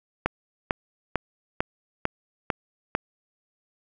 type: click train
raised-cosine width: 0.5 ms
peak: -7 dBFS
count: 7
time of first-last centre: 0.26-2.951 s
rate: 2.23 Hz
effects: none